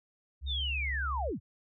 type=tone; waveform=sine; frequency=68.8 Hz; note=C#2; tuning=12 cents flat; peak=-33 dBFS; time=0.41-1.33 s; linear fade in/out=50 ms
type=linear sweep; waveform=sine; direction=down; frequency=3729 to 50.4 Hz; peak=-32 dBFS; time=0.46-1.4 s; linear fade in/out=50 ms
effects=none